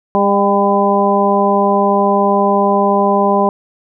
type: harmonic tone with a mistuned harmonic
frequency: 201 Hz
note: G3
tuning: 44 cents sharp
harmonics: 1 / 2 / 3 / 4 / 5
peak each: -16 / -16 / -16 / -16 / -16 dBFS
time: 0.15-3.49 s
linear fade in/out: 0 ms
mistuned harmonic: 4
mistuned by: -26 cents
effects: none